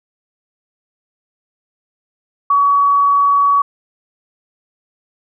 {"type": "tone", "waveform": "sine", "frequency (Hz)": 1131, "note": "C#6", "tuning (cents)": 34, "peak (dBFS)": -9, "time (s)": [2.5, 3.62], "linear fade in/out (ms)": 5, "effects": []}